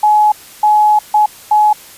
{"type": "tone bursts at uneven times", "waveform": "sine", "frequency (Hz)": 846, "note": "G#5", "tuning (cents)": 32, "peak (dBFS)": -6, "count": 4, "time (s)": [[0.03, 0.32], [0.63, 0.99], [1.14, 1.26], [1.51, 1.73]], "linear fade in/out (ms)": 5, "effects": ["white hiss -37 dBFS RMS until 1.97 s", "resampled to 32000 Hz"]}